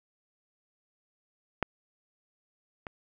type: clicks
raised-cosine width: 0.5 ms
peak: -11 / -23 dBFS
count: 2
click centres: 1.627 / 2.868 s
effects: none